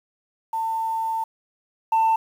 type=tone pair in turn; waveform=sine; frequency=897 / 893.7 Hz; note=A5 / A5; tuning=+33 / +27 cents; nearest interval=unison; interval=6 cents; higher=first; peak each=-22 / -14 dBFS; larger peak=second; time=0.53-1.24 / 1.92-2.16 s; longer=first; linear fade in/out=5 ms; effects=tanh soft clip ceiling -14 dBFS + 8-bit